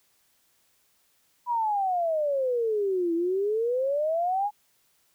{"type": "exponential two-way sweep", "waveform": "sine", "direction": "down then up", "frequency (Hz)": [987.8, 329.6, 844], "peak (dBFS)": -23, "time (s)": [1.46, 4.51], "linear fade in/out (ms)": 50, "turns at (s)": 3.14, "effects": ["white hiss -67 dBFS RMS until 5.14 s"]}